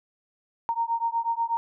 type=beating tone pair; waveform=sine; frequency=921 / 929.2 Hz; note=A#5 / A#5; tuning=-21 / -6 cents; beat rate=8.2 Hz; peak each=-27 / -27 dBFS; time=0.69-1.57 s; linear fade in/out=0 ms; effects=none